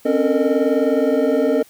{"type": "tone cluster", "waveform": "triangle", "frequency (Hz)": [261.5, 281, 445.4, 464.6, 613], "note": ["C4", "C#4", "A4", "A#4", "D#5"], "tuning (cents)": [-1, 24, 21, -6, -26], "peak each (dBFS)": -19, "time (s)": [0.05, 1.63], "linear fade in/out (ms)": 10, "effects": ["white hiss -50 dBFS RMS until 1.69 s"]}